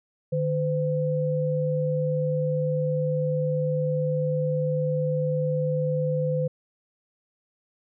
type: tone pair together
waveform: sine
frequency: 151.5 / 509.6 Hz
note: D#3 / C5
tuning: -46 / -46 cents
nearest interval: octave + major sixth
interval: 2100 cents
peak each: -25 dBFS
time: 0.32-6.48 s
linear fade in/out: 10 ms
effects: none